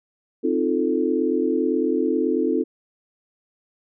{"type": "chord", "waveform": "sine", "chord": "F dominant seventh", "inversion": "second", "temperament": "equal", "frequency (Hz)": [261.6, 311.1, 349.2, 440], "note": ["C4", "Eb4", "F4", "A4"], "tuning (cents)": [0, 0, 0, 0], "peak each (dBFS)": -24, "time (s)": [0.43, 2.64], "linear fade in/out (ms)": 20, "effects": []}